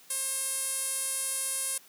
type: tone with band-pass filter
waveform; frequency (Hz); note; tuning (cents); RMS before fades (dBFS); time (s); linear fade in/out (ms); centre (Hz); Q
sawtooth; 534; C5; +35; -32; 0.1-1.78; 5; 10000; 4.2
effects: white hiss -56 dBFS RMS until 1.88 s + high-pass 150 Hz 12 dB/octave